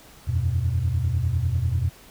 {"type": "chord", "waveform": "sine", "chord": "E suspended second", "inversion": "none", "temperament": "equal", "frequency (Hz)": [82.41, 92.5, 123.47], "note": ["E2", "F#2", "B2"], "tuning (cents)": [0, 0, 0], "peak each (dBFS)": -24, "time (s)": [0.27, 1.9], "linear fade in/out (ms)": 20, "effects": ["tanh soft clip ceiling -13 dBFS", "pink hiss -49 dBFS RMS until 2.1 s"]}